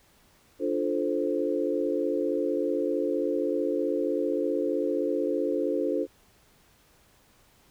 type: chord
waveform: sine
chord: D minor seventh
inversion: none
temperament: equal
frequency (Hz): 293.7 / 349.2 / 440 / 523.3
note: D4 / F4 / A4 / C5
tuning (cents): 0 / 0 / 0 / 0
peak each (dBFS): -30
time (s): 0.59-6.07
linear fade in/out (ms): 50
effects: pink hiss -61 dBFS RMS until 7.7 s